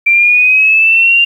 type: linear sweep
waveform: sine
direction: up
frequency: 2349 to 2794 Hz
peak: -5 dBFS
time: 0.06-1.25 s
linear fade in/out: 10 ms
effects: 7-bit